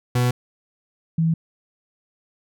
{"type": "tone pair in turn", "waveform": ["40% pulse", "sine"], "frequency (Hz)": [123.47, 163.2], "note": ["B2", "E3"], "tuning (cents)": [0, -17], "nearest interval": "perfect fourth", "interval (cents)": 483, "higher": "second", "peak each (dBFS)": -16, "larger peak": "neither", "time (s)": [[0.15, 0.31], [1.18, 1.34]], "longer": "neither", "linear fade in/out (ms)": 5, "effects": []}